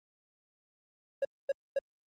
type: tone bursts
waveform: triangle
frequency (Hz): 551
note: C#5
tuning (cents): -11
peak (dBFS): -24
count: 3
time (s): 1.22-1.79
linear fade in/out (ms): 5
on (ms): 30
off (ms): 240
effects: Opus 24 kbps